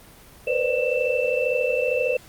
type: tone cluster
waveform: sine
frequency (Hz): 473.9 / 507 / 529 / 592 / 2662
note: A#4 / B4 / C5 / D5 / E7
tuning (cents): +28 / +45 / +19 / +14 / +16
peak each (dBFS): -28 / -23 / -30 / -27 / -27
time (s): 0.47-2.17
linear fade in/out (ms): 5
effects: pink hiss -48 dBFS RMS until 2.28 s + Opus 24 kbps